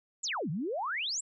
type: exponential two-way sweep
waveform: sine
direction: down then up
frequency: 8060 to 140 to 8060 Hz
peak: -31 dBFS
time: 0.23-1.21 s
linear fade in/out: 10 ms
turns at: 0.5 s
effects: none